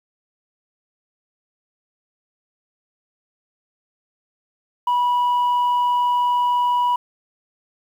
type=tone; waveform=sine; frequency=977 Hz; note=B5; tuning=19 cents flat; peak=-13 dBFS; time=4.87-6.96 s; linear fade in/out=5 ms; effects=tanh soft clip ceiling -15 dBFS + 8-bit